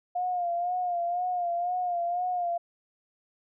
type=tone with vibrato; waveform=sine; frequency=708 Hz; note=F5; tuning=23 cents sharp; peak=-26 dBFS; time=0.15-2.58 s; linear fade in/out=10 ms; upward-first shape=sine; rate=2 Hz; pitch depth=51 cents each way; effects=none